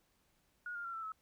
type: tone with pitch steps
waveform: sine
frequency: 1444 / 1405.3 / 1367.7 / 1331.1 / 1295.4 Hz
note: F#6 / F6 / F6 / E6 / E6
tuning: -43 / +10 / -37 / +16 / -31 cents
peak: -40 dBFS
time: 0.66-1.12 s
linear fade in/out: 2 ms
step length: 92 ms
effects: pink hiss -75 dBFS RMS until 1.21 s